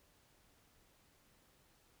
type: silence
effects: pink hiss -70 dBFS RMS until 2 s